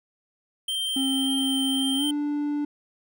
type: tone with vibrato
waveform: square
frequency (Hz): 3136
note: G7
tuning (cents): 0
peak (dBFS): -26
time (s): 0.68-2.11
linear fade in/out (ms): 5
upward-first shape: triangle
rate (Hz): 1.9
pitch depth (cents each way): 9
type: tone with pitch glide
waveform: triangle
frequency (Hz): 268.7 to 293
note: C4 to D4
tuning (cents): +46 to -4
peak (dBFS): -22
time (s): 0.96-2.65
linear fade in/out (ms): 5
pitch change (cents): +150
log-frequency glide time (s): 1.96-2.05
effects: none